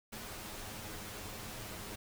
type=noise with comb filter; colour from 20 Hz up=pink; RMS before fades=-45 dBFS; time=0.12-1.96 s; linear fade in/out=10 ms; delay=9.5 ms; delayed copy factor=+0.6; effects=none